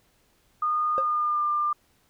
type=tone with pitch glide; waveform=sine; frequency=1224 to 1195.4 Hz; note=D#6 to D6; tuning=-29 to +30 cents; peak=-22 dBFS; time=0.62-1.73 s; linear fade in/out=5 ms; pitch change=-41 cents; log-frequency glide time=0.98-1.47 s
type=tone with exponential decay; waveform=triangle; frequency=533 Hz; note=C5; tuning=32 cents sharp; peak=-20 dBFS; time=0.98-1.07 s; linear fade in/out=0 ms; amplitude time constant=19 ms
effects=pink hiss -65 dBFS RMS until 2.09 s